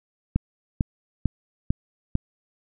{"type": "click train", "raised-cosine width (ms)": 5, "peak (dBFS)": -8, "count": 5, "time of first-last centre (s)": [0.36, 2.154], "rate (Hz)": 2.23, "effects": []}